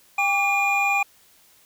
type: tone cluster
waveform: triangle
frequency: 800 / 1155 / 2421 Hz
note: G5 / D6 / D#7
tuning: +35 / -29 / -48 cents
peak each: -21 / -28 / -19 dBFS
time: 0.18-1.03 s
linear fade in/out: 5 ms
effects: white hiss -56 dBFS RMS until 1.65 s